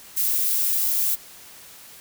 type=noise; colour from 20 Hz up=violet; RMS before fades=-22 dBFS; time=0.16-1.16 s; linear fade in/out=20 ms; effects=white hiss -45 dBFS RMS until 2 s